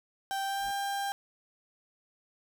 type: tone with pitch glide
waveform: 35% pulse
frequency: 783 to 796.7 Hz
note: G5 to G5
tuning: -2 to +28 cents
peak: -29 dBFS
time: 0.31-1.12 s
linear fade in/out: 0 ms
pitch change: +30 cents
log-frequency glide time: 0.44-0.69 s
type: noise with exponential growth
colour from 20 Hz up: brown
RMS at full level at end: -43 dBFS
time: 0.51-0.71 s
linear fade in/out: 2 ms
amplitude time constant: 43 ms
effects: none